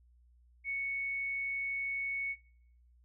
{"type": "tone", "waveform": "sine", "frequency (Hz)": 2217, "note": "C#7", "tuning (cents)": 0, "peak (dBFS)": -33, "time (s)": [0.64, 2.36], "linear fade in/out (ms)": 50, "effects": ["noise-tail reverb RT60 0.7 s tail -23 dB re dry", "added 60 Hz sine -61 dBFS peak until 3.04 s"]}